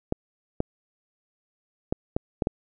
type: clicks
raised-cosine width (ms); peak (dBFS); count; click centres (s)
2; -10; 6; 0.124 / 0.604 / 1.925 / 2.165 / 2.422 / 2.471
effects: none